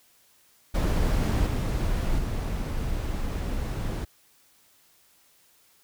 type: noise with level steps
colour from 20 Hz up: brown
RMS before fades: -23 / -26 / -29 dBFS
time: 0.74-4.05 s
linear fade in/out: 10 ms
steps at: 1.46 / 2.18 s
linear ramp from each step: 10 ms
effects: white hiss -61 dBFS RMS until 5.83 s